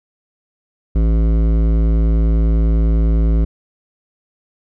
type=tone with hard clipping; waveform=sine; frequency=55 Hz; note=A1; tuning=in tune; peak=-13 dBFS; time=0.95-3.45 s; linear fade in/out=10 ms; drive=14 dB; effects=none